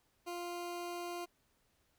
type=tone; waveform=20% pulse; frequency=349.2 Hz; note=F4; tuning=in tune; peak=-35 dBFS; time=0.26-1.26 s; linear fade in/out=20 ms; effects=pink hiss -75 dBFS RMS until 1.98 s